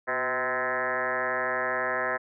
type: tone with frequency modulation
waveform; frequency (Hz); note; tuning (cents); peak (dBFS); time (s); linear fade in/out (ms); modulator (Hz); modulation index
sine; 1167; D6; -11; -25; 0.07-2.18; 20; 132; 5.6
effects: none